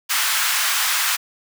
pink high-pass noise, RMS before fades -20 dBFS, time 0.09-1.17 s, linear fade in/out 20 ms, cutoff 1100 Hz, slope 24 dB/octave, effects none

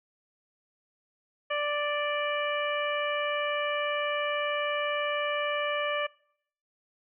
harmonic tone, 587.3 Hz, D5, in tune, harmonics 1 / 2 / 3 / 4 / 5, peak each -30 / -33 / -35 / -36 / -37 dBFS, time 1.5-6.07 s, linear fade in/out 10 ms, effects noise-tail reverb RT60 0.7 s tail -24 dB re dry

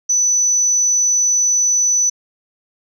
sine tone, 5980 Hz, F#8, 17 cents sharp, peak -11 dBFS, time 0.09-2.1 s, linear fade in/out 10 ms, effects tanh soft clip ceiling -8 dBFS

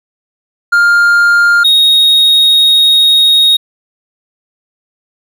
triangle tone pair in turn, 1404 / 3748 Hz, F6 / A#7, +9 / +9 cents, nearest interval octave + perfect fourth, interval 1700 cents, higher second, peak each -3 dBFS, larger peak neither, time 0.72-1.64 / 1.64-3.57 s, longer second, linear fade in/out 10 ms, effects none

